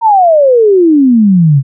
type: exponential sweep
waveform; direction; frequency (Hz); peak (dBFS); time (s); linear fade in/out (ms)
sine; down; 939 to 130.7; -3; 0.01-1.63; 50
effects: none